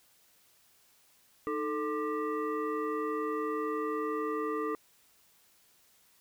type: tone with frequency modulation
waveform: sine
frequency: 440 Hz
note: A4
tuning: in tune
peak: -30 dBFS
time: 1.47-4.75 s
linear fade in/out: 0 ms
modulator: 749 Hz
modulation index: 1.2
effects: white hiss -65 dBFS RMS until 6.2 s